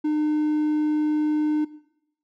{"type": "tone with hard clipping", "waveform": "triangle", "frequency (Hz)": 303.3, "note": "D#4", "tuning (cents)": -44, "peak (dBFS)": -21, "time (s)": [0.04, 1.65], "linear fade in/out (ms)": 10, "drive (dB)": 6, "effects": ["noise-tail reverb RT60 0.8 s tail -18 dB re dry"]}